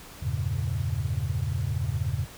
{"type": "chord", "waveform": "sine", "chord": "E diminished seventh", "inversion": "none", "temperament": "equal with one note detuned", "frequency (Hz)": [82.41, 98, 114.67, 138.59], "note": ["E2", "G2", "Bb2", "Db3"], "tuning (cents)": [0, 0, -28, 0], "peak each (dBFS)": -31, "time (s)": [0.22, 2.26], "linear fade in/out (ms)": 10, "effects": ["pink hiss -46 dBFS RMS until 2.37 s"]}